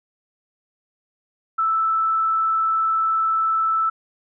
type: tone with vibrato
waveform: sine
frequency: 1318.5 Hz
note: E6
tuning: in tune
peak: -17 dBFS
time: 1.58-3.9 s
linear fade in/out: 10 ms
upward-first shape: sine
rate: 20 Hz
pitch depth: 14 cents each way
effects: none